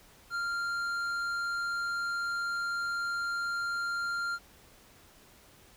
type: tone with tanh clipping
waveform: sine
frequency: 1392 Hz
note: F6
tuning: 6 cents flat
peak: -32 dBFS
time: 0.3-4.39 s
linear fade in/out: 50 ms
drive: 10 dB
effects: pink hiss -58 dBFS RMS until 5.76 s